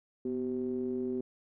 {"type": "ring-modulated tone", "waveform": "triangle", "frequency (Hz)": 67.3, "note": "C2", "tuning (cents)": 49, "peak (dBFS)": -26, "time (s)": [0.25, 1.21], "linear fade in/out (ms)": 5, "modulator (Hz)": 316, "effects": []}